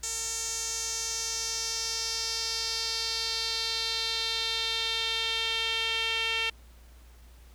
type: tone with band-pass filter sweep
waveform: sawtooth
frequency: 452.3 Hz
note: A4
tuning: 48 cents sharp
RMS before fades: -31 dBFS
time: 0.03-6.5 s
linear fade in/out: 5 ms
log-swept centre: 7100 to 2900 Hz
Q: 3.7
effects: added 59 Hz sine -50 dBFS peak until 7.54 s + pink hiss -60 dBFS RMS until 7.54 s